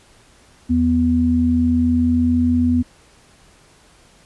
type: tone pair together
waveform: sine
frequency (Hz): 82.39 / 246.9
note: E2 / B3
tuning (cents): 0 / 0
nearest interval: octave + perfect fifth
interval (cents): 1900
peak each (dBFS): -20 / -14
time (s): 0.69-2.83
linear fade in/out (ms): 20
effects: pink hiss -51 dBFS RMS until 4.25 s + resampled to 24000 Hz